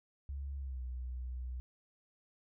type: tone with pitch glide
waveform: sine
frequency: 69.3 to 62.46 Hz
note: C#2 to B1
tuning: 0 to +20 cents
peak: -38 dBFS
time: 0.29-1.6 s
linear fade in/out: 0 ms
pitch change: -180 cents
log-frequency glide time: 0.57-0.82 s
effects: none